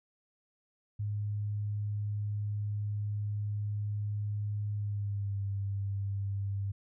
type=tone with pitch glide; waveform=sine; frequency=103.83 to 99.26 Hz; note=G#2 to G2; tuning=0 to +22 cents; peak=-31 dBFS; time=0.99-6.72 s; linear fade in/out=10 ms; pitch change=-78 cents; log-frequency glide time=4.74-5.41 s; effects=none